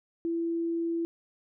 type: tone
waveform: sine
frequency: 334.6 Hz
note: E4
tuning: 26 cents sharp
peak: -27 dBFS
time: 0.25-1.05 s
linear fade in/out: 0 ms
effects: none